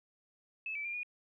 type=tone with pitch steps; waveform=sine; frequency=2604 / 2313 / 2390 / 2448 Hz; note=E7 / D7 / D7 / D#7; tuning=-22 / -27 / +30 / -29 cents; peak=-36 dBFS; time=0.66-1.032 s; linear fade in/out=2 ms; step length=93 ms; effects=13-bit